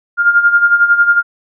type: tone with tremolo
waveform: sine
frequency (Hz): 1407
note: F6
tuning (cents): +12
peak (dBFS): -4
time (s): 0.17-1.23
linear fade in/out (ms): 50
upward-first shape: sine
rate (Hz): 11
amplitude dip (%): 70
effects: none